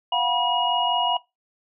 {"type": "tone cluster", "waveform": "sine", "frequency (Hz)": [703, 748, 972, 2884], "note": ["F5", "F#5", "B5", "F#7"], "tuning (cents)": [11, 19, -28, -45], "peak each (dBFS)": [-26, -27, -24, -24], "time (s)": [0.12, 1.17], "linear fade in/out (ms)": 5, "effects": ["noise-tail reverb RT60 0.2 s tail -20 dB re dry"]}